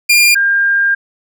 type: tone pair in turn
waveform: sawtooth / sine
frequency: 2403 / 1603.8 Hz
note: D7 / G6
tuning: +39 / +39 cents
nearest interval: perfect fifth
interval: 700 cents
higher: first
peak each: -3 / -9 dBFS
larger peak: first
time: 0.09-0.35 / 0.35-0.95 s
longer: second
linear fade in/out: 10 ms
effects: none